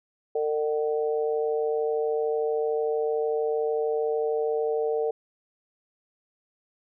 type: harmonic tone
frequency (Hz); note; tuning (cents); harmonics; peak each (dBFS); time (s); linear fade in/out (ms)
151.1; D3; +50; 3 / 4 / 5; -24 / -32 / -34; 0.35-5.11; 5
effects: none